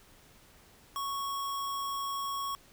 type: tone with sample-and-hold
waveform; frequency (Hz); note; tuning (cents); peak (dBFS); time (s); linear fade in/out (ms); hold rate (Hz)
sine; 1108.7; C#6; 0; -32; 0.96-2.55; 0; 4410
effects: pink hiss -59 dBFS RMS until 2.72 s